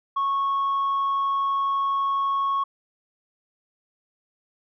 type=tone; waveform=sine; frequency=1102 Hz; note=C#6; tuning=11 cents flat; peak=-19 dBFS; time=0.16-2.64 s; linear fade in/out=10 ms; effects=tanh soft clip ceiling -19 dBFS